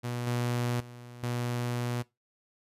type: tone with level steps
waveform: sawtooth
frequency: 121.3 Hz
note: B2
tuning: 31 cents flat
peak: -28 / -24 / -41 / -26 dBFS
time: 0.03-2.03 s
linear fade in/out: 20 ms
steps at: 0.27 / 0.8 / 1.23 s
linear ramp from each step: 2 ms
effects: noise-tail reverb RT60 0.2 s tail -20 dB re dry + resampled to 32000 Hz